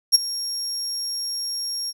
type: tone with ADSR envelope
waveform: 35% pulse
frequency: 5570 Hz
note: F8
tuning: 5 cents flat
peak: -5 dBFS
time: 0.12-1.93 s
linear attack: 29 ms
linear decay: 17 ms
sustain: -18 dB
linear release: 39 ms
effects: none